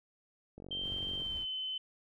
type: click train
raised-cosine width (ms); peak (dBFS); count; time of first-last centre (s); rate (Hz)
2; -35; 31; 0.58-1.22; 46.9
type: tone with pitch glide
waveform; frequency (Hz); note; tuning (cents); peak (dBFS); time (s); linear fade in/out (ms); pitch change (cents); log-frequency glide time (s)
sine; 3136 to 3050; G7 to G7; 0 to -48; -35; 0.71-1.78; 5; -48; 1.15-1.46
type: noise with tremolo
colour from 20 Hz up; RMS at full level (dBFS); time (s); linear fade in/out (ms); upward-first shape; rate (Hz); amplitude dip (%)
brown; -46; 0.8-1.46; 50; sine; 18; 35
effects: none